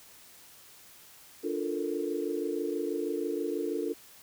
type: chord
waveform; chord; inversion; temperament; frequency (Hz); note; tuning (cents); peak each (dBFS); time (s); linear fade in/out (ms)
sine; Bb major seventh; first; equal; 293.7 / 349.2 / 440 / 466.2; D4 / F4 / A4 / Bb4; 0 / 0 / 0 / 0; -35 / -34 / -34 / -38; 1.43-3.94; 20
effects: white hiss -54 dBFS RMS until 4.22 s

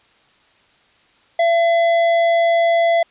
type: tone with tanh clipping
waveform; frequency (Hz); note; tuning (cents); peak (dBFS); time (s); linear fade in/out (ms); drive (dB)
triangle; 675; E5; +41; -14; 1.39-3.03; 5; 15
effects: white hiss -55 dBFS RMS until 3.1 s + resampled to 8000 Hz

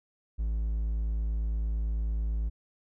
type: tone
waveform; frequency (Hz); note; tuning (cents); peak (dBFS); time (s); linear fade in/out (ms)
triangle; 54.5; A1; -16; -25; 0.38-2.5; 20
effects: none

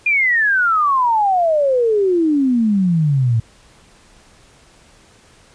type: exponential sweep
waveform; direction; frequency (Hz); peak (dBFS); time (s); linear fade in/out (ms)
sine; down; 2452 to 110; -12; 0.06-3.4; 5
effects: pink hiss -49 dBFS RMS until 5.54 s + resampled to 22050 Hz

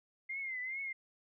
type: tone with vibrato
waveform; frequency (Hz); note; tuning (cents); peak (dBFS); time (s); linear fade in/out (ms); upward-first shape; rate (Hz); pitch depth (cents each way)
sine; 2092; C7; -1; -37; 0.29-0.93; 10; triangle; 2.4; 100
effects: none

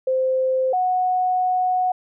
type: tone pair in turn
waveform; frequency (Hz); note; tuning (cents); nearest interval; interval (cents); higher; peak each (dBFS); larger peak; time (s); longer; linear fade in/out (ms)
sine; 520 / 735.4; C5 / F#5; -11 / -11; tritone; 600; second; -17; neither; 0.07-0.73 / 0.73-1.92; second; 5
effects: none

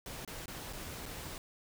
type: noise with dropouts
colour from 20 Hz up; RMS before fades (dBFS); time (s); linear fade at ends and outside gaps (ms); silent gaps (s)
pink; -44; 0.06-1.38; 1; 0.249-0.276 / 0.458-0.48 / 0.728-0.732 / 1.056-1.061
effects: none

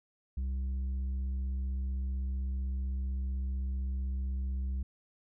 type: tone with tanh clipping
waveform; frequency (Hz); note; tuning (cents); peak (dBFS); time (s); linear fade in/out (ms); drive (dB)
sine; 65.41; C2; 0; -32; 0.37-4.83; 5; 5
effects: none

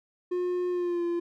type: tone with pitch glide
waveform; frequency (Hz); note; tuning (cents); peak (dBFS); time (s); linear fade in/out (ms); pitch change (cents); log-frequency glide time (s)
triangle; 358.4 to 344.2; F4 to F4; +45 to -25; -24; 0.31-1.2; 10; -70; 0.7-1.04
effects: none

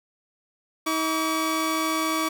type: tone pair together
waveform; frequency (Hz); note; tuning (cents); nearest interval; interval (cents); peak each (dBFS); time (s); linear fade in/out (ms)
sawtooth; 318.5 / 1141.9; D#4 / D6; +41 / -49; octave + minor seventh; 2210; -22; 0.86-2.29; 10
effects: 8-bit

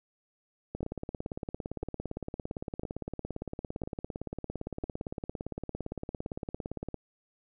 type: two click trains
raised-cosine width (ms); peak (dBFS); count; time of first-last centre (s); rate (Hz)
2; -22 / -22; 5 / 110; 0.83-4.838 / 0.75-6.943; 0.998 / 17.6
effects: none

